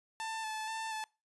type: tone with vibrato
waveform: sawtooth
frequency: 880 Hz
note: A5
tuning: in tune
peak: -33 dBFS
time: 0.2-1.04 s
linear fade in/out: 0 ms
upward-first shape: square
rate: 2.1 Hz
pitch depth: 19 cents each way
effects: noise-tail reverb RT60 0.3 s tail -24 dB re dry + resampled to 24000 Hz